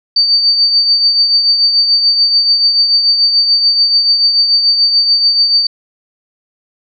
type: tone with tremolo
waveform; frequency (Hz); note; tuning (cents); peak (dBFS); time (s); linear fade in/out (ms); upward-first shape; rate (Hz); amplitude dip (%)
sine; 4600; D8; -37; -5; 0.16-5.67; 5; triangle; 6.9; 55
effects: none